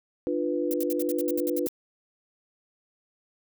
sine chord, B diminished, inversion first, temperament equal with one note detuned, 297.8 / 349.2 / 493.9 Hz, D4 / F4 / B4, +24 / 0 / 0 cents, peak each -29 dBFS, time 0.27-1.67 s, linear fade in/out 0 ms
violet noise bursts, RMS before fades -34 dBFS, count 11, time 0.71-1.687 s, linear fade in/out 0 ms, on 27 ms, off 68 ms
effects none

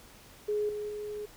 sine tone with level steps, 419 Hz, G#4, 15 cents sharp, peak -27 / -33 / -35 dBFS, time 0.48-1.26 s, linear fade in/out 10 ms, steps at 0.69 / 0.89 s, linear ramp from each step 2 ms, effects pink hiss -54 dBFS RMS until 1.36 s

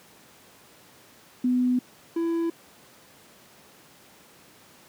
sine / triangle tone pair in turn, 250 / 333.7 Hz, B3 / E4, +21 / +21 cents, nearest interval perfect fourth, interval 500 cents, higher second, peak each -19 / -21 dBFS, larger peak first, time 1.44-1.79 / 2.16-2.5 s, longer first, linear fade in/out 5 ms, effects pink hiss -53 dBFS RMS until 4.88 s + high-pass 150 Hz 12 dB/octave

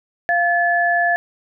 sine tone pair together, 695.1 / 1726 Hz, F5 / A6, -8 / -34 cents, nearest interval octave + major third, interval 1574 cents, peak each -17 dBFS, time 0.29-1.16 s, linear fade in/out 0 ms, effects none

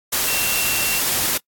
sine tone in noise, 2727 Hz, F7, 42 cents flat, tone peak -24 dBFS, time 0.27-1 s, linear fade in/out 10 ms, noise white, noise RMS -20 dBFS, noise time 0.12-1.38 s, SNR -7 dB, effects noise-tail reverb RT60 0.1 s tail -25 dB re dry + AAC 64 kbps

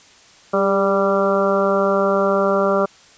harmonic tone with a mistuned harmonic, 196 Hz, G3, in tune, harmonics 1 / 2 / 3 / 4 / 5 / 6 / 7, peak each -23 / -20 / -18 / -28 / -29 / -23 / -25 dBFS, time 0.53-2.86 s, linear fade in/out 10 ms, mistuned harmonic 2, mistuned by +27 cents, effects white hiss -48 dBFS RMS until 3.17 s + resampled to 16000 Hz

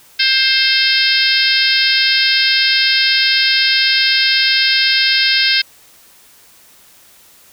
harmonic tone with a mistuned harmonic, 528 Hz, C5, 16 cents sharp, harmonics 3 / 4 / 5 / 6 / 7 / 8 / 9 / 10, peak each -19 / -19 / -19 / -19 / -19 / -19 / -19 / -19 dBFS, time 0.19-5.62 s, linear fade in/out 10 ms, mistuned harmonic 10, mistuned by -19 cents, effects white hiss -46 dBFS RMS until 7.52 s

